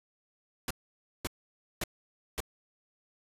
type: noise bursts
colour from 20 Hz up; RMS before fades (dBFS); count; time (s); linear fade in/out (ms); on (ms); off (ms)
pink; -33; 4; 0.68-2.404; 2; 26; 540
effects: resampled to 32000 Hz